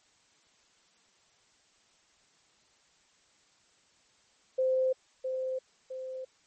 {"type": "tone with echo", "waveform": "sine", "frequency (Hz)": 519, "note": "C5", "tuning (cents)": -14, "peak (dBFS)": -24, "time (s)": [4.58, 4.93], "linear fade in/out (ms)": 10, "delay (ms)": 660, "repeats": 2, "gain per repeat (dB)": -6, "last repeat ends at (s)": 6.25, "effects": ["white hiss -66 dBFS RMS until 6.46 s", "MP3 32 kbps"]}